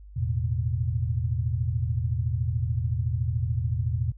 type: chord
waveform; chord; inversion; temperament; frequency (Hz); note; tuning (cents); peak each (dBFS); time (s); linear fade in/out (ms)
sine; E suspended fourth; none; just; 82.41 / 109.88 / 123.61; E2 / A2 / B2; 0 / -2 / +2; -28; 0.16-4.12; 10
effects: added 50 Hz sine -43 dBFS peak until 4.17 s